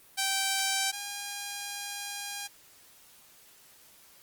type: tone pair in turn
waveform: 5% pulse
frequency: 778 / 811 Hz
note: G5 / G#5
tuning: -13 / -41 cents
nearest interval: minor second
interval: 72 cents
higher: second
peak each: -15 / -24 dBFS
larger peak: first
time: 0.17-0.92 / 0.92-2.48 s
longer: second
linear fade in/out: 20 ms
effects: white hiss -57 dBFS RMS until 4.22 s + Opus 32 kbps